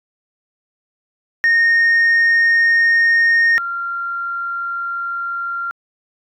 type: tone pair in turn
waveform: sine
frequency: 1846 / 1382.9 Hz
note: A#6 / F6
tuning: -17 / -17 cents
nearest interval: perfect fourth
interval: 500 cents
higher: first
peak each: -8 / -20 dBFS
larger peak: first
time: 1.44-3.58 / 3.58-5.71 s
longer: first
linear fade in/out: 0 ms
effects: tanh soft clip ceiling -9 dBFS